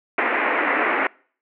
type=band-pass noise; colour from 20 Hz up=white; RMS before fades=-21 dBFS; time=0.18-1.07 s; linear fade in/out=2 ms; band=250 to 2300 Hz; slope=48 dB/octave; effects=noise-tail reverb RT60 0.5 s tail -26 dB re dry